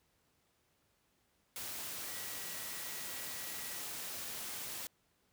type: tone in noise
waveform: sine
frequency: 1929 Hz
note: B6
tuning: 41 cents flat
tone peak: -54 dBFS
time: 2.07-3.82 s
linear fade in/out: 0 ms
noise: white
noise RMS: -43 dBFS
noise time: 1.56-4.87 s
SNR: -14 dB
effects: pink hiss -75 dBFS RMS until 5.32 s + high-pass 60 Hz 12 dB/octave